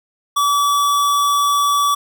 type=tone; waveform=square; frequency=1148 Hz; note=D6; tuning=40 cents flat; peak=-14 dBFS; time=0.36-1.95 s; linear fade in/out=10 ms; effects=none